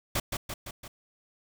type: noise with echo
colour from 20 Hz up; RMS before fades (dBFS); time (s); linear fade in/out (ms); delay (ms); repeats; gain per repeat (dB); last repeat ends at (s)
pink; -28; 0.15-0.2; 5; 170; 4; -4; 0.88
effects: none